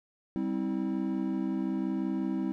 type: chord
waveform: triangle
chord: C major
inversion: second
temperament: equal with one note detuned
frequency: 196 / 261.6 / 322.5 Hz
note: G3 / C4 / E4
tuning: 0 / 0 / -38 cents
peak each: -31 dBFS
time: 0.36-2.52 s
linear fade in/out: 0 ms
effects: none